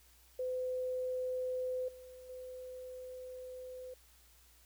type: tone with level steps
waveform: sine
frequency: 508 Hz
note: B4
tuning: 49 cents sharp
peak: -34 / -50 / -44 dBFS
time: 0.39-3.94 s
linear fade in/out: 5 ms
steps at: 1.88 / 2.29 s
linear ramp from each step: 5 ms
effects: added 60 Hz sine -65 dBFS peak until 4.65 s + white hiss -65 dBFS RMS until 4.65 s